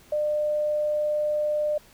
sine tone, 600 Hz, D5, 37 cents sharp, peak -22 dBFS, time 0.12-1.78 s, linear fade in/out 5 ms, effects pink hiss -54 dBFS RMS until 1.93 s

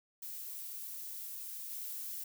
violet noise with level steps, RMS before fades -44 / -42 dBFS, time 0.22-2.24 s, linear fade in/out 5 ms, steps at 1.7 s, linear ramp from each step 10 ms, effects none

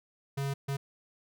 square tone bursts at uneven times, 138.59 Hz, C#3, in tune, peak -31 dBFS, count 2, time 0.37-0.54 / 0.68-0.77 s, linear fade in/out 10 ms, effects none

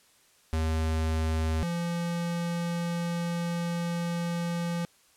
square tone pair in turn, 79.7 / 171.33 Hz, D#2 / F3, +42 / -33 cents, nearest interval octave + minor second, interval 1325 cents, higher second, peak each -26 / -29 dBFS, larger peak first, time 0.53-1.63 / 1.63-4.85 s, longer second, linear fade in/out 0 ms, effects white hiss -62 dBFS RMS until 5.16 s + low-pass 11000 Hz 12 dB/octave

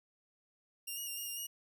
5% pulse tone with pitch steps, 2790 / 2888 / 2787 / 2846 / 2801 / 2883 Hz, F7 / F#7 / F7 / F7 / F7 / F#7, -2 / -43 / -4 / +32 / +4 / -46 cents, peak -31 dBFS, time 0.87-1.47 s, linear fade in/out 10 ms, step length 100 ms, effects none

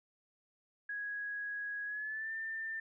sine tone with pitch glide, 1661.2 to 1790.7 Hz, G#6 to A6, 0 to +30 cents, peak -37 dBFS, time 0.89-2.8 s, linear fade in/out 5 ms, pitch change +130 cents, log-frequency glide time 1.85-2.32 s, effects none

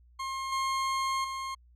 40% pulse tone with level steps, 1069 Hz, C6, 37 cents sharp, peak -32 / -27 / -33 dBFS, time 0.19-1.55 s, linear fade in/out 10 ms, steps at 0.52 / 1.24 s, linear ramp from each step 5 ms, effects added 60 Hz sine -56 dBFS peak until 1.75 s + low-pass 8000 Hz 12 dB/octave

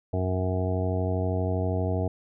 harmonic tone, 92.5 Hz, F#2, in tune, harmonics 1 / 2 / 3 / 4 / 5 / 7 / 8 / 9, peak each -26 / -34 / -34 / -36 / -33 / -33 / -40 / -43 dBFS, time 0.13-2.08 s, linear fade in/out 5 ms, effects none

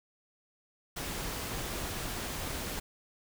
pink noise, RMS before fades -37 dBFS, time 0.96-2.8 s, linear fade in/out 10 ms, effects none

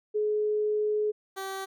sine / 15% pulse tone pair in turn, 423.3 / 386.1 Hz, G#4 / G4, +33 / -26 cents, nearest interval major second, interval 159 cents, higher first, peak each -24 / -27 dBFS, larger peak first, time 0.14-1.12 / 1.36-1.66 s, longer first, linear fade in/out 20 ms, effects none

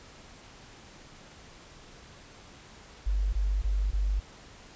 sine tone bursts, 49.17 Hz, G1, 6 cents sharp, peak -24 dBFS, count 4, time 3.06-4.2 s, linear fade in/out 10 ms, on 270 ms, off 20 ms, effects pink hiss -51 dBFS RMS until 4.75 s + resampled to 16000 Hz

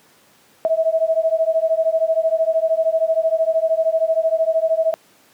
sine beating tone pair, 641 / 654 Hz, E5 / E5, -49 / -14 cents, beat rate 13 Hz, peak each -18 dBFS, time 0.65-4.94 s, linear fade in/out 0 ms, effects pink hiss -53 dBFS RMS until 5.33 s + high-pass 200 Hz 12 dB/octave

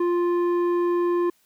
square tone with low-pass filter, 349.2 Hz, F4, in tune, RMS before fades -22 dBFS, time 0-1.3 s, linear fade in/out 5 ms, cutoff 1000 Hz, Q 1, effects white hiss -64 dBFS RMS until 1.45 s + high-pass 60 Hz 12 dB/octave

